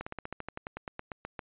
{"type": "slowing click train", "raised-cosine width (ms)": 0.5, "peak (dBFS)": -22, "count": 16, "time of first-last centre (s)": [0.01, 1.392], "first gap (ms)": 55, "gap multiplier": 1.07, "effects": ["resampled to 8000 Hz"]}